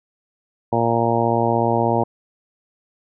harmonic tone, 116.54 Hz, A#2, in tune, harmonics 1 / 2 / 3 / 4 / 5 / 6 / 7 / 8, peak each -24 / -24 / -24 / -24 / -24 / -24 / -24 / -24 dBFS, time 0.72-2.04 s, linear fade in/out 10 ms, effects none

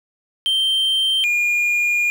triangle tone pair in turn, 3136 / 2424 Hz, G7 / D#7, 0 / -46 cents, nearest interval major third, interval 446 cents, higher first, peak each -14 dBFS, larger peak neither, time 0.46-1.24 / 1.24-2.1 s, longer second, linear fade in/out 0 ms, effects 8-bit

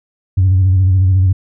sine tone with vibrato, 93.7 Hz, F#2, 22 cents sharp, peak -6 dBFS, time 0.37-1.33 s, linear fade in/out 10 ms, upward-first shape square, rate 14 Hz, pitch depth 47 cents each way, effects tanh soft clip ceiling -5 dBFS

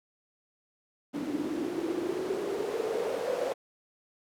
white noise with band-pass filter sweep, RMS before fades -32 dBFS, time 1.13-3.54 s, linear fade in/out 20 ms, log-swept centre 280 to 530 Hz, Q 8.8, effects none

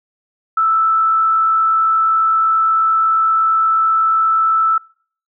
sine tone with frequency modulation, 1318.5 Hz, E6, in tune, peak -11 dBFS, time 0.57-4.78 s, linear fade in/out 5 ms, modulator 54.7 Hz, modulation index 0.26, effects noise-tail reverb RT60 0.5 s tail -26 dB re dry

